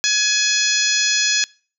harmonic tone, 842 Hz, G#5, 24 cents sharp, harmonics 2 / 3 / 4 / 5 / 6 / 7 / 8, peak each -23 / -23 / -23 / -23 / -23 / -23 / -23 dBFS, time 0.04-1.44 s, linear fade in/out 0 ms, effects noise-tail reverb RT60 0.4 s tail -25 dB re dry

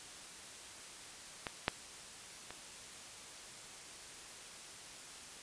clicks, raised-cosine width 0.3 ms, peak -21 / -13 / -29 dBFS, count 3, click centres 1.468 / 1.681 / 2.506 s, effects white hiss -51 dBFS RMS until 5.42 s + resampled to 22050 Hz

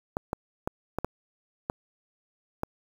clicks, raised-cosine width 1 ms, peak -14 dBFS, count 7, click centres 0.169 / 0.331 / 0.675 / 0.986 / 1.046 / 1.699 / 2.634 s, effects 7-bit

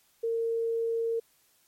sine tone, 458.2 Hz, A#4, 30 cents flat, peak -26 dBFS, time 0.23-1.2 s, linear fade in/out 10 ms, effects white hiss -66 dBFS RMS until 1.67 s + MP3 64 kbps

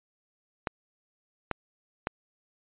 clicks, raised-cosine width 0.5 ms, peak -13 dBFS, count 3, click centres 0.672 / 1.513 / 2.071 s, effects resampled to 8000 Hz

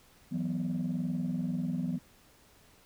sine chord, E suspended second, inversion none, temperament equal, 164.81 / 185 / 246.9 Hz, E3 / F#3 / B3, 0 / 0 / 0 cents, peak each -33 dBFS, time 0.31-1.99 s, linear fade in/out 20 ms, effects tanh soft clip ceiling -25 dBFS + pink hiss -61 dBFS RMS until 2.85 s

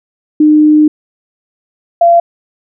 sine tone pair in turn, 303.9 / 684.1 Hz, D#4 / F5, -41 / -36 cents, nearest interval octave + major second, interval 1405 cents, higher second, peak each -3 dBFS, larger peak neither, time 0.4-0.88 / 2.01-2.2 s, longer first, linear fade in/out 5 ms, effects none

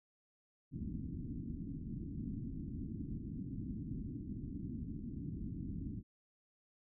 white low-pass noise, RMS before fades -43 dBFS, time 0.71-6.03 s, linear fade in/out 50 ms, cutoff 290 Hz, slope 48 dB/octave, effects none

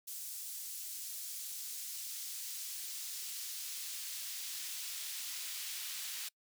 pink noise with high-pass filter sweep, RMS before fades -43 dBFS, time 0.07-6.29 s, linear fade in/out 10 ms, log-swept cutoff 7100 to 2900 Hz, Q 0.75, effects noise-tail reverb RT60 0.1 s tail -25 dB re dry

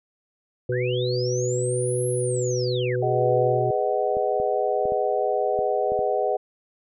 harmonic tone, 124.2 Hz, B2, 10 cents sharp, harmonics 1 / 3 / 4, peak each -26 / -26 / -26 dBFS, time 0.69-3.71 s, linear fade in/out 5 ms
sine linear two-way sweep, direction up then down, 1480 to 11175 to 1480 Hz, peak -32 dBFS, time 0.72-2.96 s, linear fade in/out 5 ms, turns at 2.07 s
sine chord, G# minor seventh, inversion none, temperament just, 415.3 / 498.4 / 623 / 747.5 Hz, G#4 / B4 / D#5 / F#5, 0 / +16 / +2 / +17 cents, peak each -26 dBFS, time 3.02-6.37 s, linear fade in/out 10 ms
clicks, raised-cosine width 2 ms, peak -22 dBFS, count 7, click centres 4.169 / 4.4 / 4.855 / 4.921 / 5.59 / 5.92 / 5.991 s
effects none

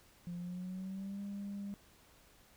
sine tone with pitch glide, 174.61 to 200.6 Hz, F3 to G3, 0 to +40 cents, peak -38 dBFS, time 0.27-1.74 s, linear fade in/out 0 ms, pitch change +240 cents, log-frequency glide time 0.37-1.21 s, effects tanh soft clip ceiling -37 dBFS + pink hiss -64 dBFS RMS until 2.56 s

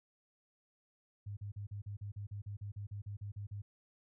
sine tone bursts, 101.7 Hz, G#2, 36 cents flat, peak -40 dBFS, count 16, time 1.26-3.62 s, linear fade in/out 10 ms, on 110 ms, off 40 ms, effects none

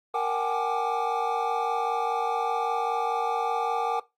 triangle tone cluster, 465.9 / 745 / 790 / 849 / 1186 Hz, A#4 / F#5 / G5 / G#5 / D6, -1 / +12 / +13 / +38 / +17 cents, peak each -29 dBFS, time 0.14-4 s, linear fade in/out 5 ms, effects noise-tail reverb RT60 0.2 s tail -18 dB re dry + Opus 32 kbps

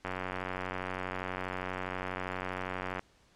click train, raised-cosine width 0.5 ms, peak -20 dBFS, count 273, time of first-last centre 0.05-2.994 s, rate 92.4 Hz, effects pink hiss -65 dBFS RMS until 3.35 s + low-pass 7000 Hz 12 dB/octave

